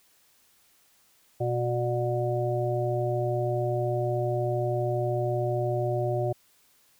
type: harmonic tone with a mistuned harmonic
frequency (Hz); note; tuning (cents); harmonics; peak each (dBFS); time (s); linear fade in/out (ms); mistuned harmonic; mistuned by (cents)
121.7; B2; -25; 1 / 3 / 5 / 6; -28 / -30 / -30 / -34; 1.4-6.33; 10; 5; -32
effects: white hiss -63 dBFS RMS until 6.99 s